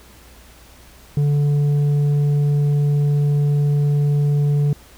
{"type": "tone with tanh clipping", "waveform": "sine", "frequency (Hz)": 145.2, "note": "D3", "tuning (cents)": -19, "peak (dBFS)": -15, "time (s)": [1.17, 4.73], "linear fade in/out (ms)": 2, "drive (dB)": 5, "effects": ["added 60 Hz sine -47 dBFS peak until 4.97 s", "pink hiss -47 dBFS RMS until 4.97 s"]}